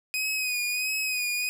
sawtooth tone with vibrato, 2500 Hz, D#7, 8 cents sharp, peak -23 dBFS, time 0.14-1.49 s, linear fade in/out 0 ms, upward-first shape sine, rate 1.5 Hz, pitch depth 43 cents each way, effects 10-bit

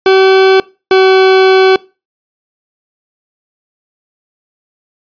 40% pulse tone pair in turn, 381.9 / 379.3 Hz, G4 / F#4, -45 / +43 cents, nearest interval unison, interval 12 cents, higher first, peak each -3 dBFS, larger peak neither, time 0.06-0.6 / 0.91-1.76 s, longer second, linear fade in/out 2 ms, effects noise-tail reverb RT60 0.3 s tail -22 dB re dry + resampled to 11025 Hz

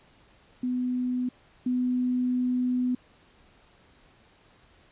sine tone pair in turn, 250 / 250 Hz, B3 / B3, +21 / +21 cents, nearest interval unison, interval 0 cents, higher neither, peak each -25 / -23 dBFS, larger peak second, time 0.63-1.29 / 1.66-2.95 s, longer second, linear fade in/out 5 ms, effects pink hiss -59 dBFS RMS until 4.91 s + resampled to 8000 Hz

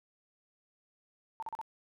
sine tone bursts, 894 Hz, A5, 27 cents sharp, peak -36 dBFS, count 4, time 1.4-1.614 s, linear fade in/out 0 ms, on 25 ms, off 38 ms, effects none

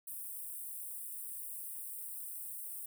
white high-pass noise, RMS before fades -44 dBFS, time 0.07-2.86 s, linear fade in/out 5 ms, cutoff 8300 Hz, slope 96 dB/octave, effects none

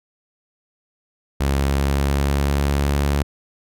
sawtooth tone with pitch glide, 69.1 to 71.08 Hz, C#2 to C#2, -5 to +44 cents, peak -13 dBFS, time 1.4-3.23 s, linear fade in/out 10 ms, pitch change +49 cents, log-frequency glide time 1.58-2.93 s, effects none

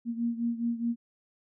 sine beating tone pair, 233.1 / 237.9 Hz, A#3 / A#3, 0 / +35 cents, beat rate 4.8 Hz, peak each -29 / -33 dBFS, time 0.05-0.96 s, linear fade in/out 50 ms, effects none

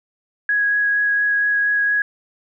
sine tone with vibrato, 1661.2 Hz, G#6, in tune, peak -15 dBFS, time 0.49-2.02 s, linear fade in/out 2 ms, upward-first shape sine, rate 4.3 Hz, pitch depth 9 cents each way, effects none

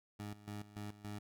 20% pulse tone with tremolo, 103.83 Hz, G#2, in tune, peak -38 dBFS, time 0.19-1.19 s, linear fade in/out 10 ms, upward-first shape square, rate 3.5 Hz, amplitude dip 80%, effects none

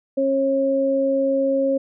sine tone pair together, 271.6 / 543.2 Hz, C#4 / C#5, -35 / -35 cents, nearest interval octave, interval 1200 cents, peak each -22 / -18 dBFS, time 0.17-1.78 s, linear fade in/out 10 ms, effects none

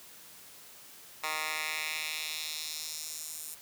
10% pulse tone with high-pass filter sweep, 155.56 Hz, D#3, in tune, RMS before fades -37 dBFS, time 1.23-3.55 s, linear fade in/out 10 ms, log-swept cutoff 1300 to 9000 Hz, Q 1.5, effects white hiss -52 dBFS RMS until 3.61 s + high-pass 80 Hz 12 dB/octave

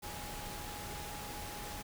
sine tone in noise, 830.6 Hz, G#5, in tune, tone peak -48 dBFS, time 0.02-1.83 s, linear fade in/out 20 ms, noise pink, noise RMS -44 dBFS, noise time 0.02-1.83 s, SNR -7 dB, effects none

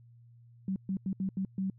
sine tone bursts at uneven times, 191.2 Hz, G3, 43 cents flat, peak -29 dBFS, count 6, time 0.68-0.76 / 0.89-0.97 / 1.06-1.13 / 1.2-1.29 / 1.37-1.45 / 1.58-1.7 s, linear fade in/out 2 ms, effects added 118 Hz sine -54 dBFS peak until 1.78 s

